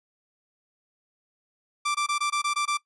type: tone bursts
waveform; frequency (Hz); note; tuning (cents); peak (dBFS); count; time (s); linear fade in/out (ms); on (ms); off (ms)
sawtooth; 1174.7; D6; 0; -20; 8; 1.85-2.774; 10; 98; 20
effects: noise-tail reverb RT60 0.1 s tail -20 dB re dry + resampled to 24000 Hz